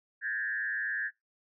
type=tone with frequency modulation; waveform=sine; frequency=1700 Hz; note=G#6; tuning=40 cents sharp; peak=-30 dBFS; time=0.21-1.11 s; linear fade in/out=50 ms; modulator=112 Hz; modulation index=1.1; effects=noise-tail reverb RT60 0.2 s tail -26 dB re dry